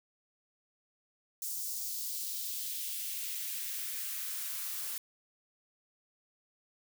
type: noise with high-pass filter sweep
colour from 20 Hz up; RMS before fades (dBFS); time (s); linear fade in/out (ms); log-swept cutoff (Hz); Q
blue; -38; 1.42-4.98; 2; 6300 to 950; 1.4
effects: none